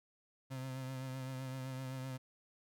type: tone with vibrato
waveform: 35% pulse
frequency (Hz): 131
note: C3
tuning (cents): +2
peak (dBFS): -39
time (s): 0.5-2.18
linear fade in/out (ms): 20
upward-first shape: triangle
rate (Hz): 7.8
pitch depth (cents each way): 39
effects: none